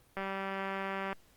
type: click train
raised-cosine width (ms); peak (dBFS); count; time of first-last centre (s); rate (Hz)
0.5; -22; 187; 0.17-1.129; 194
effects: pink hiss -65 dBFS RMS until 1.36 s + Opus 32 kbps